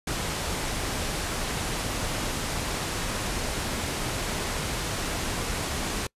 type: low-pass noise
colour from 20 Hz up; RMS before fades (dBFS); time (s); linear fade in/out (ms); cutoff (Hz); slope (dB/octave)
pink; -30; 0.07-6.07; 5; 11000; 24
effects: noise-tail reverb RT60 0.1 s tail -25 dB re dry + resampled to 32000 Hz